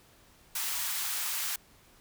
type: high-pass noise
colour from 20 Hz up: white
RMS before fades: -33 dBFS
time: 0.55-1.56 s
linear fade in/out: 5 ms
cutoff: 860 Hz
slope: 24 dB/octave
effects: pink hiss -60 dBFS RMS until 2 s